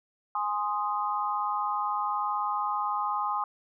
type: chord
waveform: sine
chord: Ab major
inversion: none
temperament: equal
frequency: 830.6 / 1046.5 / 1244.5 Hz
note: Ab5 / C6 / Eb6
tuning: 0 / 0 / 0 cents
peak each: -31 dBFS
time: 0.35-3.44 s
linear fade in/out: 2 ms
effects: none